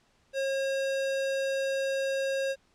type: tone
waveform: square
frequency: 541 Hz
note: C#5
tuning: 42 cents flat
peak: -28 dBFS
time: 0.33-2.56 s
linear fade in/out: 50 ms
effects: pink hiss -67 dBFS RMS until 2.74 s + low-pass 7000 Hz 12 dB/octave